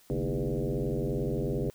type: tone with frequency modulation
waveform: sine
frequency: 128.4 Hz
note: C3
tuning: 32 cents flat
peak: -27 dBFS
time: 0.1-1.7 s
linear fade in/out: 0 ms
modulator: 91.4 Hz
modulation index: 4.3
effects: white hiss -60 dBFS RMS until 1.74 s